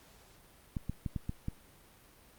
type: clicks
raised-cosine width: 5 ms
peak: -22 dBFS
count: 6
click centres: 0.768 / 0.896 / 1.062 / 1.162 / 1.294 / 1.484 s
effects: pink hiss -60 dBFS RMS until 2.38 s + Opus 48 kbps